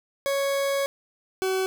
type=tone pair in turn; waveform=40% pulse; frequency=554.4 / 378.3 Hz; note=C#5 / F#4; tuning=0 / +38 cents; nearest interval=perfect fifth; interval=662 cents; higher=first; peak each=-22 dBFS; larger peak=neither; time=0.26-0.86 / 1.42-1.66 s; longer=first; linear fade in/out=0 ms; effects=none